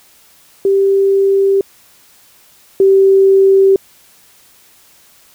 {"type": "tone pair in turn", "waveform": "sine", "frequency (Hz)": [392, 387.9], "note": ["G4", "G4"], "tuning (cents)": [0, -18], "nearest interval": "unison", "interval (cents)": 18, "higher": "first", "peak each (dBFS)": [-8, -5], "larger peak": "second", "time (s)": [[0.65, 1.61], [2.8, 3.76]], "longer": "neither", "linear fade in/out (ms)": 2, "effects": ["white hiss -47 dBFS RMS until 5.34 s"]}